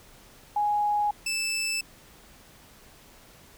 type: tone pair in turn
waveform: sine / 20% pulse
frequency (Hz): 830.6 / 2637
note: G#5 / E7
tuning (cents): 0 / 0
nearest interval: octave + minor sixth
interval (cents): 2000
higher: second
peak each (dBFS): -22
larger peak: neither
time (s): 0.56-1.11 / 1.26-1.81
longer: neither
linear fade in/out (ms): 5
effects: pink hiss -53 dBFS RMS until 3.57 s